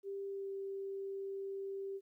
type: tone with pitch glide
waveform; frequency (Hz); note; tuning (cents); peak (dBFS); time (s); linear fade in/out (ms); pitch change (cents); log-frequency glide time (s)
sine; 395 to 391.4; G4 to G4; +13 to -3; -39; 0.03-2.01; 50; -16; 0.27-0.5
effects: 13-bit